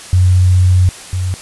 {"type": "tone pair in turn", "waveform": "sine", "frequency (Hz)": [91.5, 91.93], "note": ["F#2", "F#2"], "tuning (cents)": [-19, -11], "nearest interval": "unison", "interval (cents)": 8, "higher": "second", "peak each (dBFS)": [-6, -14], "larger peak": "first", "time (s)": [[0.13, 0.89], [1.13, 1.34]], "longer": "first", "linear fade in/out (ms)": 0, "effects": ["white hiss -32 dBFS RMS until 1.41 s", "resampled to 24000 Hz"]}